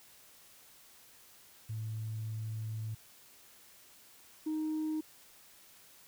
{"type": "tone pair in turn", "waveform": "sine", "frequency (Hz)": [110, 311.1], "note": ["A2", "D#4"], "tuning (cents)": [0, 0], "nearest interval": "octave + tritone", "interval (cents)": 1800, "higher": "second", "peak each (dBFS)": [-35, -30], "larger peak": "second", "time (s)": [[1.69, 2.95], [4.46, 5.01]], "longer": "first", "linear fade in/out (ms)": 10, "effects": ["tanh soft clip ceiling -30 dBFS", "white hiss -59 dBFS RMS until 6.07 s"]}